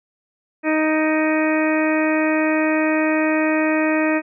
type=harmonic tone with a mistuned harmonic; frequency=311.7 Hz; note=D#4; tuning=3 cents sharp; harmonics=1 / 2 / 3 / 4 / 5 / 6 / 7 / 8; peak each=-18 / -22 / -29 / -30 / -30 / -26 / -32 / -28 dBFS; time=0.63-4.22 s; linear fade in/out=50 ms; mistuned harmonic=7; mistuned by=+50 cents; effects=none